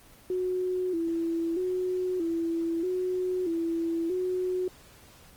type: tone with vibrato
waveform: sine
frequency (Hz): 349.2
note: F4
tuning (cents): 0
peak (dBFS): -26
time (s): 0.3-4.68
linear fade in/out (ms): 2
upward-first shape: square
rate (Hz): 0.79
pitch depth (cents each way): 85
effects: pink hiss -54 dBFS RMS until 5.36 s + Opus 24 kbps